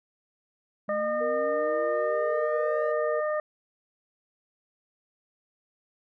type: exponential sweep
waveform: triangle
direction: up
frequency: 205.5 to 584 Hz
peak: -35 dBFS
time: 0.88-2.92 s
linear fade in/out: 5 ms
type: harmonic tone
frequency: 609 Hz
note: D#5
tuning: 37 cents flat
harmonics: 1 / 2 / 3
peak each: -26 / -33 / -37 dBFS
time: 0.89-3.4 s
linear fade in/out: 2 ms
type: tone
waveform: sine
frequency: 470 Hz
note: A#4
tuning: 14 cents sharp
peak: -29 dBFS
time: 1.2-3.21 s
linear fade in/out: 20 ms
effects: none